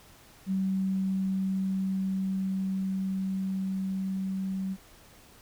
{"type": "tone with level ramp", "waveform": "sine", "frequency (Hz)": 191, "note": "G3", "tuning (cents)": -45, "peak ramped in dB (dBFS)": [-25, -29], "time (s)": [0.46, 4.77], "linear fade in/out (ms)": 50, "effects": ["pink hiss -55 dBFS RMS until 5.41 s"]}